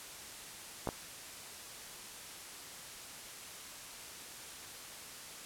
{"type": "clicks", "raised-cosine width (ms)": 1, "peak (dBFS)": [-20, -21], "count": 2, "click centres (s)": [0.873, 0.889], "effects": ["white hiss -48 dBFS RMS until 5.45 s", "low-pass 11000 Hz 12 dB/octave"]}